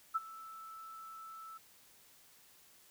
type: tone with ADSR envelope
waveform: sine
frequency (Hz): 1318.5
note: E6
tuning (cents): 0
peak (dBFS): -28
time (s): 0.14-1.58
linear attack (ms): 20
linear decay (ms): 27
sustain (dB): -19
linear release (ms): 10
effects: white hiss -63 dBFS RMS until 2.9 s